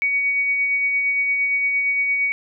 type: tone with tremolo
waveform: sine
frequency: 2250 Hz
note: C#7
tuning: 25 cents sharp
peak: -16 dBFS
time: 0.02-2.32 s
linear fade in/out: 0 ms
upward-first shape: sine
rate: 8.7 Hz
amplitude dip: 30%
effects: none